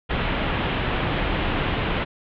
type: low-pass noise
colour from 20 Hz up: pink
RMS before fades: -24 dBFS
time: 0.09-2.05 s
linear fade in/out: 20 ms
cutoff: 3400 Hz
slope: 48 dB/octave
effects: none